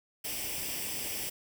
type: noise with comb filter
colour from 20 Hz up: white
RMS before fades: -36 dBFS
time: 0.24-1.3 s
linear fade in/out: 10 ms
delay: 0.37 ms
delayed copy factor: +0.65
effects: none